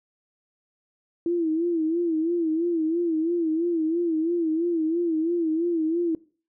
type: tone with vibrato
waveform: sine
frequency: 330.6 Hz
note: E4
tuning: 5 cents sharp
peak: -21 dBFS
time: 1.26-6.15 s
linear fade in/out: 2 ms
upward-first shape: sine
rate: 3 Hz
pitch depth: 94 cents each way
effects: noise-tail reverb RT60 0.4 s tail -21 dB re dry